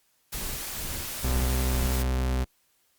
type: noise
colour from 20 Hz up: white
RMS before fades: -35 dBFS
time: 0.32-2.03 s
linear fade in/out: 10 ms
type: noise with tremolo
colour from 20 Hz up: brown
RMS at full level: -34 dBFS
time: 0.34-1.91 s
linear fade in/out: 5 ms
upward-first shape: sine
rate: 2.2 Hz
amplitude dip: 90%
type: tone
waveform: 40% pulse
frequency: 63.9 Hz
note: C2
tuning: 40 cents flat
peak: -23 dBFS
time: 1.23-2.45 s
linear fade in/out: 20 ms
effects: white hiss -68 dBFS RMS until 2.98 s + Opus 48 kbps